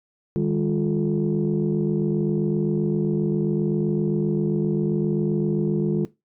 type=tone cluster; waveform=sine; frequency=154.8 / 202.4 / 351.9 / 432.6 Hz; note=D#3 / G#3 / F4 / A4; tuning=-9 / -44 / +13 / -29 cents; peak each=-23 / -24 / -24 / -30 dBFS; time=0.36-6.05 s; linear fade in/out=0 ms; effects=noise-tail reverb RT60 0.2 s tail -17 dB re dry + tanh soft clip ceiling -12 dBFS